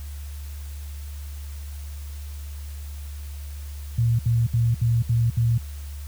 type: tone bursts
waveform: sine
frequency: 116.54 Hz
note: A#2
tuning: in tune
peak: -17 dBFS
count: 6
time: 3.98-5.58 s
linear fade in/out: 5 ms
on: 210 ms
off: 68 ms
effects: added 72 Hz sine -32 dBFS peak until 6.07 s + white hiss -48 dBFS RMS until 6.07 s